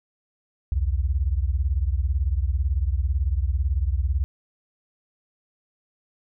sine beating tone pair, 62 / 80 Hz, B1 / D#2, +7 / +49 cents, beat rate 18 Hz, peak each -22 / -24 dBFS, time 0.72-4.24 s, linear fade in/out 0 ms, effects none

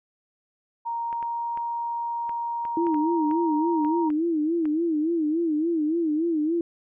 sine tone with pitch glide, 932.3 to 937.7 Hz, A#5 to A#5, 0 to +10 cents, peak -26 dBFS, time 0.85-4.1 s, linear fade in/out 20 ms, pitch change +10 cents, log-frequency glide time 1-1.47 s
clicks, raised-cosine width 0.5 ms, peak -26 dBFS, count 11, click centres 1.128 / 1.227 / 1.574 / 2.294 / 2.652 / 2.868 / 2.944 / 3.312 / 3.848 / 4.103 / 4.655 s
sine tone with vibrato, 320 Hz, D#4, 49 cents sharp, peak -21 dBFS, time 2.77-6.61 s, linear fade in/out 2 ms, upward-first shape sine, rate 3.5 Hz, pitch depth 120 cents each way
effects none

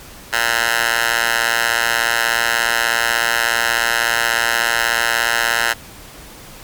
10% pulse tone with high-pass filter, 116.54 Hz, A#2, in tune, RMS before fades -17 dBFS, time 0.32-5.74 s, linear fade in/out 20 ms, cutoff 1300 Hz, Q 2, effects pink hiss -38 dBFS RMS until 6.63 s + MP3 96 kbps

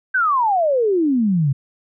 sine exponential sweep, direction down, 1580 to 130 Hz, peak -14 dBFS, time 0.14-1.53 s, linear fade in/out 10 ms, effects none

